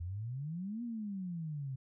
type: exponential two-way sweep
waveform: sine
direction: up then down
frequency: 82 to 242.8 to 128.9 Hz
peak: -37 dBFS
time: 0-1.76 s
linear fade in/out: 10 ms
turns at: 0.83 s
effects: none